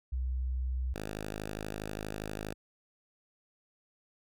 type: tone pair in turn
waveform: sine / 5% pulse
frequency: 63.5 / 52.39 Hz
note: B1 / G#1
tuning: +49 / +16 cents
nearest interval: minor third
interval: 333 cents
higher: first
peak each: -30 / -26 dBFS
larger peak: second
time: 0.12-0.94 / 0.94-2.54 s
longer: second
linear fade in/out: 10 ms
effects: none